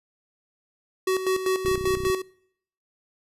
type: tone with tremolo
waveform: square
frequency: 375.8 Hz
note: F#4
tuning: 27 cents sharp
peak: -21 dBFS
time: 1.07-2.22 s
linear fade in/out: 5 ms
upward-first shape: square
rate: 5.1 Hz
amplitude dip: 65%
type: click train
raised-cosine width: 5 ms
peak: -22 dBFS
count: 15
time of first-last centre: 1.65-2.1 s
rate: 31.1 Hz
effects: noise-tail reverb RT60 0.7 s tail -24 dB re dry + resampled to 32000 Hz